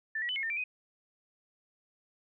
sine tone with pitch steps, 1768 / 1923 / 3006 / 2164 / 1810 / 2349 / 2504 Hz, A6 / B6 / F#7 / C#7 / A6 / D7 / D#7, +8 / -47 / +27 / -42 / +48 / 0 / +10 cents, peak -31 dBFS, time 0.15-0.64 s, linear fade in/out 5 ms, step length 70 ms, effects none

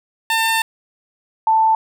15% pulse / sine tone pair in turn, 899 / 885.1 Hz, A5 / A5, +37 / +10 cents, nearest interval unison, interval 27 cents, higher first, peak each -9 / -11 dBFS, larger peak first, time 0.3-0.62 / 1.47-1.75 s, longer first, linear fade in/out 2 ms, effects none

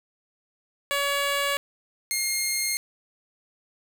10% pulse tone pair in turn, 565 / 2133 Hz, C#5 / C7, +33 / +33 cents, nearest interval octave + major seventh, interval 2300 cents, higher second, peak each -15 dBFS, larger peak neither, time 0.91-1.57 / 2.11-2.77 s, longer neither, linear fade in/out 0 ms, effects 7-bit

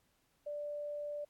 sine tone, 587.3 Hz, D5, in tune, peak -38 dBFS, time 0.46-1.25 s, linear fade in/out 10 ms, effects pink hiss -75 dBFS RMS until 1.29 s + AAC 64 kbps

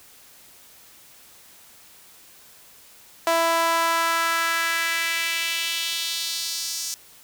sawtooth tone with high-pass filter sweep, 331.8 Hz, E4, 11 cents sharp, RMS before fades -24 dBFS, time 3.27-6.94 s, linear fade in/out 0 ms, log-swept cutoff 730 to 5900 Hz, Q 2.1, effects white hiss -50 dBFS RMS until 7.23 s

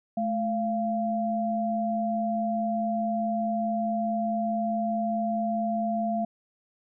sine tone pair together, 216.7 / 688 Hz, A3 / F5, -26 / -26 cents, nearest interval octave + minor sixth, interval 2000 cents, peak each -28 / -27 dBFS, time 0.17-6.25 s, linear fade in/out 5 ms, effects none

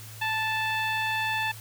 15% pulse tone with low-pass filter, 878 Hz, A5, 4 cents flat, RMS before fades -28 dBFS, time 0.21-1.52 s, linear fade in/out 10 ms, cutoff 3100 Hz, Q 1.1, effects added 109 Hz sine -43 dBFS peak until 1.6 s + white hiss -46 dBFS RMS until 1.6 s

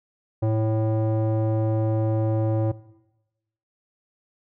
square tone with low-pass filter, 110 Hz, A2, in tune, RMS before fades -22 dBFS, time 0.42-2.72 s, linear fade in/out 10 ms, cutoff 610 Hz, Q 1.8, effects noise-tail reverb RT60 1.0 s tail -19 dB re dry

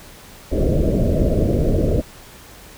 pink low-pass noise, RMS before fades -17 dBFS, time 0.51-2.02 s, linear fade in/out 20 ms, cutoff 650 Hz, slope 96 dB/octave, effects pink hiss -42 dBFS RMS until 2.77 s

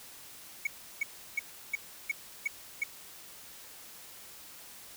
triangle tone bursts, 2229 Hz, C#7, 9 cents sharp, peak -25 dBFS, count 7, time 0.65-2.837 s, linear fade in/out 5 ms, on 21 ms, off 340 ms, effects white hiss -50 dBFS RMS until 4.96 s

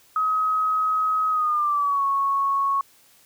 sine tone with pitch glide, 1269 to 1104.7 Hz, D#6 to C#6, +34 to -6 cents, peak -19 dBFS, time 0.16-2.81 s, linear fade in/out 2 ms, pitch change -240 cents, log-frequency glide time 1.3-2.04 s, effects white hiss -56 dBFS RMS until 3.25 s

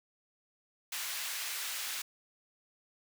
pink high-pass noise, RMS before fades -38 dBFS, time 0.92-2.02 s, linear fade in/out 5 ms, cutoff 1800 Hz, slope 12 dB/octave, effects none

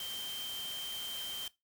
sine tone in noise, 3136 Hz, G7, in tune, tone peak -39 dBFS, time 0-1.48 s, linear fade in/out 2 ms, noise white, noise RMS -45 dBFS, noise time 0-1.48 s, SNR +3 dB, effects noise-tail reverb RT60 0.2 s tail -19 dB re dry

